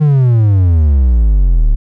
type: exponential sweep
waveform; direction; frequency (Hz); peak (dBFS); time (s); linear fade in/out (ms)
triangle; down; 155.56 to 35.06; -4; 0-1.76; 20
effects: none